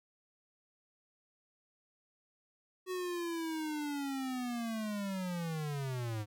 square linear sweep, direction down, 372.8 to 102.4 Hz, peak -36 dBFS, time 2.86-6.26 s, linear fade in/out 50 ms, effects none

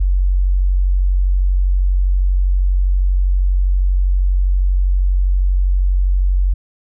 sine tone, 46.25 Hz, F#1, in tune, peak -11 dBFS, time 0-6.54 s, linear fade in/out 10 ms, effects none

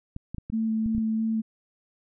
clicks, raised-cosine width 5 ms, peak -22 dBFS, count 7, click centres 0.164 / 0.346 / 0.383 / 0.5 / 0.861 / 0.949 / 0.981 s
sine tone with vibrato, 221.7 Hz, A3, 13 cents sharp, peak -23 dBFS, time 0.52-1.42 s, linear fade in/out 20 ms, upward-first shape square, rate 3 Hz, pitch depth 9 cents each way
effects none

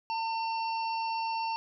harmonic tone, 904 Hz, A5, 47 cents sharp, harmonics 1 / 3 / 5 / 6, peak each -30 / -40 / -44 / -46 dBFS, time 0.1-1.56 s, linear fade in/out 0 ms, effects none

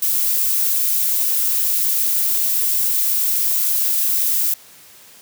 violet noise, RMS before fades -18 dBFS, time 0.02-4.54 s, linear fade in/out 5 ms, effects white hiss -45 dBFS RMS until 5.21 s + high-pass 80 Hz 12 dB/octave

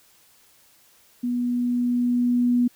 sine tone with level ramp, 243.9 Hz, B3, 21 cents flat, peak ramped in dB -22 to -16 dBFS, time 1.23-2.68 s, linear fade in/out 10 ms, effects white hiss -57 dBFS RMS until 2.75 s

